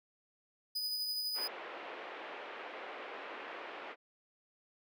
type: tone with tremolo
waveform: 45% pulse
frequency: 4978 Hz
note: D#8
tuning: in tune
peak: -33 dBFS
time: 0.75-1.48 s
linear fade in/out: 10 ms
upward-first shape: sine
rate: 12 Hz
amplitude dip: 30%
type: band-pass noise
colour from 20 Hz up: pink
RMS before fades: -46 dBFS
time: 1.34-3.96 s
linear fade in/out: 50 ms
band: 380 to 2800 Hz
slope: 24 dB/octave
effects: none